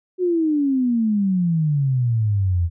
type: exponential sweep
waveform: sine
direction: down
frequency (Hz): 371.7 to 82.41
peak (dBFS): -16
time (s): 0.18-2.7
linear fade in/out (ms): 50
effects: none